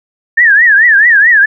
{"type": "tone with vibrato", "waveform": "sine", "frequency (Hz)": 1764, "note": "A6", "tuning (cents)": 4, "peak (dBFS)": -3, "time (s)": [0.37, 1.46], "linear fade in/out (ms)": 10, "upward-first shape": "triangle", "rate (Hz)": 4.6, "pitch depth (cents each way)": 210, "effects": []}